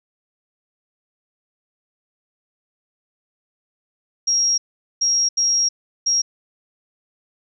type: tone bursts at uneven times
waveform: sine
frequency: 5610 Hz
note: F8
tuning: 7 cents sharp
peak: -15 dBFS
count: 4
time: 4.27-4.58 / 5.01-5.29 / 5.37-5.69 / 6.06-6.22 s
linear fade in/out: 10 ms
effects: none